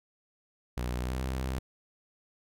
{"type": "tone with pitch glide", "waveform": "sawtooth", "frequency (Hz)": [61.4, 64.9], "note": ["B1", "C2"], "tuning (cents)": [-9, -13], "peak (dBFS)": -27, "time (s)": [0.77, 1.59], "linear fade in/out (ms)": 5, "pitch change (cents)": 96, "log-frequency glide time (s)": [1, 1.21], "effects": []}